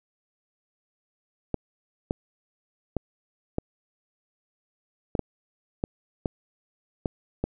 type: clicks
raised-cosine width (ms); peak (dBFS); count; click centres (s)
2; -12; 10; 1.543 / 2.109 / 2.967 / 3.584 / 5.152 / 5.193 / 5.839 / 6.258 / 7.058 / 7.44
effects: none